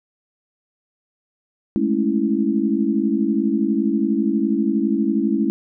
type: chord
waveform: sine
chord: A major seventh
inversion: third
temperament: equal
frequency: 207.7 / 220 / 277.2 / 329.6 Hz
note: G#3 / A3 / C#4 / E4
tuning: 0 / 0 / 0 / 0 cents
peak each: -22 dBFS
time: 1.76-5.5 s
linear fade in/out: 0 ms
effects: none